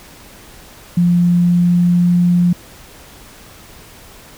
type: tone with pitch glide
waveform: sine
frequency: 174.6 to 175.81 Hz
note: F3 to F3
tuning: 0 to +12 cents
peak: -9 dBFS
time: 0.97-2.53 s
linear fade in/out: 5 ms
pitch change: +12 cents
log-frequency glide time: 1.1-2.2 s
effects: pink hiss -40 dBFS RMS until 4.37 s